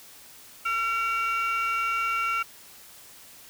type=tone cluster; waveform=sine; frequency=1361 / 2273 / 2762 Hz; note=F6 / C#7 / F7; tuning=-45 / +43 / -20 cents; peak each=-24 / -30 / -30 dBFS; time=0.65-2.43 s; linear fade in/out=10 ms; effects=tanh soft clip ceiling -20 dBFS + white hiss -49 dBFS RMS until 3.49 s